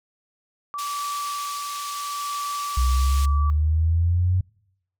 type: tone with tremolo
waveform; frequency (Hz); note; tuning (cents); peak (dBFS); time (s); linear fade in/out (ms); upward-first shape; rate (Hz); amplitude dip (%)
sine; 1157; D6; -26; -26; 0.74-3.5; 0; sine; 0.71; 35
type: band-pass noise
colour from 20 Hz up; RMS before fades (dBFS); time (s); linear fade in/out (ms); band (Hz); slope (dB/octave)
pink; -36; 0.78-3.26; 10; 3200 to 10000; 12
type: exponential sweep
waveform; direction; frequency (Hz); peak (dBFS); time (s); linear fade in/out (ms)
sine; up; 62 to 93.2; -17; 2.77-4.41; 5
effects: noise-tail reverb RT60 0.8 s tail -26 dB re dry